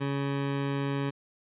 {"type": "tone", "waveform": "20% pulse", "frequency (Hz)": 139.6, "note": "C#3", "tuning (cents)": 13, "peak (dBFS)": -23, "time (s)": [0, 1.11], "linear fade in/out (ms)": 20, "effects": ["resampled to 8000 Hz"]}